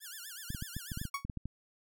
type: tone with vibrato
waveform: 5% pulse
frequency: 1568 Hz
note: G6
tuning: in tune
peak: -33 dBFS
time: 0-1.1 s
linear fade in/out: 50 ms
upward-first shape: sine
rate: 8.1 Hz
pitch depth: 220 cents each way
type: clicks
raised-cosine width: 5 ms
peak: -26 dBFS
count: 12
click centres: 0.504 / 0.548 / 0.624 / 0.766 / 0.918 / 0.974 / 1.015 / 1.053 / 1.25 / 1.298 / 1.373 / 1.456 s
type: tone with exponential decay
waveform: 30% pulse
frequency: 1117 Hz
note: C#6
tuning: 13 cents sharp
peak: -27 dBFS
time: 1.14-1.25 s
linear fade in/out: 5 ms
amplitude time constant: 23 ms
effects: none